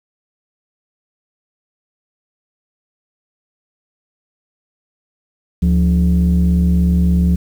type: tone pair together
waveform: sine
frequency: 73.3 / 176.41 Hz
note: D2 / F3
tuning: -3 / +18 cents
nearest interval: octave + minor third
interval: 1521 cents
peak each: -11 dBFS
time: 5.62-7.36 s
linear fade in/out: 10 ms
effects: tanh soft clip ceiling -7 dBFS + 7-bit